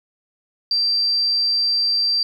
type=tone; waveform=sine; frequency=4699 Hz; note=D8; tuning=in tune; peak=-16 dBFS; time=0.71-2.23 s; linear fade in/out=2 ms; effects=8-bit